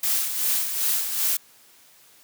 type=noise with tremolo; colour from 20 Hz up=blue; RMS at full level=-22 dBFS; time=0.03-1.37 s; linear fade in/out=5 ms; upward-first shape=sine; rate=2.6 Hz; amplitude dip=55%; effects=white hiss -54 dBFS RMS until 2.23 s + high-pass 100 Hz 12 dB/octave